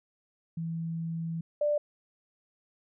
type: tone pair in turn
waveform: sine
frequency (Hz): 164.81 / 590.7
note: E3 / D5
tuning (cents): 0 / +10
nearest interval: octave + minor seventh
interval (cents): 2210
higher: second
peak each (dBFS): -31 / -24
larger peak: second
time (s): 0.57-1.41 / 1.61-1.78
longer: first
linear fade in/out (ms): 5
effects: none